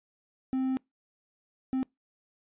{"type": "tone bursts at uneven times", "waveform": "triangle", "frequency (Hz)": 261.6, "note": "C4", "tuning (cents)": 0, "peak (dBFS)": -24, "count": 2, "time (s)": [[0.53, 0.77], [1.73, 1.83]], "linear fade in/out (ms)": 0, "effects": ["noise-tail reverb RT60 0.2 s tail -26 dB re dry", "resampled to 8000 Hz"]}